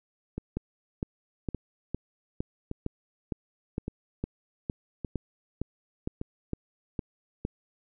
two click trains, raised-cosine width 3 ms, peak -20 / -17 dBFS, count 6 / 16, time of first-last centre 0.38-6.214 / 0.57-7.451 s, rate 0.857 / 2.18 Hz, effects none

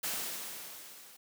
white noise with level ramp, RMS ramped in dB -34 to -55 dBFS, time 0.03-1.17 s, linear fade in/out 10 ms, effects high-pass 150 Hz 12 dB/octave

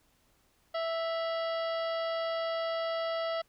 harmonic tone with a mistuned harmonic, 659 Hz, E5, 1 cent flat, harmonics 1 / 2 / 3 / 4 / 5 / 6 / 7 / 8, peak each -31 / -38 / -43 / -48 / -46 / -51 / -48 / -54 dBFS, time 0.74-3.42 s, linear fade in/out 10 ms, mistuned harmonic 4, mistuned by +140 cents, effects pink hiss -69 dBFS RMS until 3.48 s

